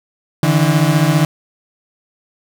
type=beating tone pair; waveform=35% pulse; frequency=146.83 / 161.83 Hz; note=D3 / E3; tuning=0 / -32 cents; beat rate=15 Hz; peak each=-12 / -12 dBFS; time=0.43-1.25 s; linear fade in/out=2 ms; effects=8-bit